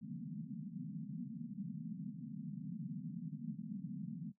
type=band-pass noise; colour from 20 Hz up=pink; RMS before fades=-45 dBFS; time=0.01-4.32 s; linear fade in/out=20 ms; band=140 to 250 Hz; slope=96 dB/octave; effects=noise-tail reverb RT60 0.1 s tail -17 dB re dry